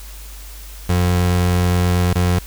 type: tone with dropouts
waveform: 30% pulse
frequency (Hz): 89.2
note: F2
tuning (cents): +37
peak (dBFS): -11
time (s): 0.89-2.39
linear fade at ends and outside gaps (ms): 5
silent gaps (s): 2.133-2.155
effects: added 50 Hz sine -33 dBFS peak until 2.46 s + white hiss -40 dBFS RMS until 2.46 s